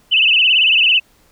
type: tone with vibrato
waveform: sine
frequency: 2803 Hz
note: F7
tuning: 6 cents sharp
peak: -9 dBFS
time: 0.11-1 s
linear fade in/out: 20 ms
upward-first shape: sine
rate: 18 Hz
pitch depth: 150 cents each way
effects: pink hiss -54 dBFS RMS until 1.31 s